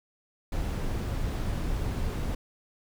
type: noise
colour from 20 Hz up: brown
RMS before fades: -30 dBFS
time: 0.52-2.35 s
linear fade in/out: 5 ms
effects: none